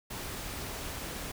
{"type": "noise", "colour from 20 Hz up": "pink", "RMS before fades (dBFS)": -39, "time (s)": [0.1, 1.32], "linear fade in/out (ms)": 10, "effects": []}